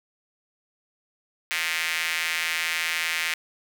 square tone with high-pass filter, 82.41 Hz, E2, in tune, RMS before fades -27 dBFS, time 1.51-3.34 s, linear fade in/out 0 ms, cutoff 2100 Hz, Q 2.6, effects none

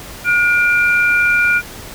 sine tone pair together, 1437 / 2373 Hz, F6 / D7, +49 / +17 cents, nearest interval major sixth, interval 868 cents, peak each -12 / -15 dBFS, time 0.24-1.62 s, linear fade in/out 50 ms, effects pink hiss -33 dBFS RMS until 1.94 s

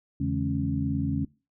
sine tone cluster, 85 / 142.2 / 164.7 / 212.8 / 275.1 Hz, F2 / C#3 / E3 / G#3 / C#4, -46 / +45 / -1 / +42 / -13 cents, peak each -32 / -29 / -36 / -32 / -29 dBFS, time 0.2-1.25 s, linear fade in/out 5 ms, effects noise-tail reverb RT60 0.3 s tail -22 dB re dry

